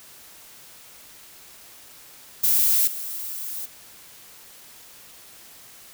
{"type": "noise with level steps", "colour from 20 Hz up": "violet", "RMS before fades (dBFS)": [-19, -32], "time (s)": [2.43, 3.66], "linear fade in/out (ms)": 10, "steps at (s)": 2.87, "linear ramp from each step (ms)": 5, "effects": ["white hiss -47 dBFS RMS until 5.93 s"]}